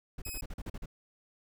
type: noise bursts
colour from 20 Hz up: brown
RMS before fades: -39 dBFS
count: 9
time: 0.18-0.859 s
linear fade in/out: 5 ms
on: 39 ms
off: 41 ms
type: tone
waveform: 5% pulse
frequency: 2541 Hz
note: D#7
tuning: 36 cents sharp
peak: -30 dBFS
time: 0.25-0.41 s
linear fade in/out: 5 ms
effects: none